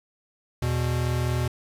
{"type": "tone pair together", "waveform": "square", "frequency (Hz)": [82.41, 122.49], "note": ["E2", "B2"], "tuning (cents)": [0, -14], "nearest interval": "perfect fifth", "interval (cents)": 686, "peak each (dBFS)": [-28, -25], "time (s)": [0.62, 1.48], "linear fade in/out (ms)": 5, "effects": ["resampled to 32000 Hz", "8-bit"]}